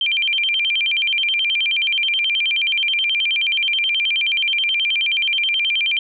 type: tone with vibrato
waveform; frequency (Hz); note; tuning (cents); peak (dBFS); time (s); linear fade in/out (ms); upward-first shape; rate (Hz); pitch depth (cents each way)
sine; 2731; F7; -39; -16; 0.01-5.99; 2; square; 9.4; 240
effects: none